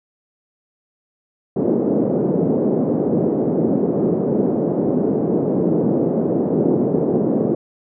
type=band-pass noise; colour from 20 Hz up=white; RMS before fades=-18 dBFS; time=1.56-7.55 s; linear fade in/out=5 ms; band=160 to 450 Hz; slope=24 dB/octave; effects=none